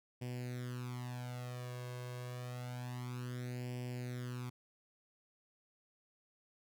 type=tone with flanger; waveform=sawtooth; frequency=123.9 Hz; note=B2; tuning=6 cents sharp; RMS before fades=-43 dBFS; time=0.21-4.5 s; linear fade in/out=10 ms; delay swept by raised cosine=0.38 to 1.88 ms; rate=0.28 Hz; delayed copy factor=+0.8; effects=none